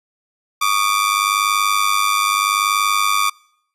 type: ring-modulated tone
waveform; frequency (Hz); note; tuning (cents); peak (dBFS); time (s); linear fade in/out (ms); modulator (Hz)
sawtooth; 1174.7; D6; 0; -8; 0.61-3.3; 10; 50.4
effects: noise-tail reverb RT60 0.7 s tail -25 dB re dry + resampled to 32000 Hz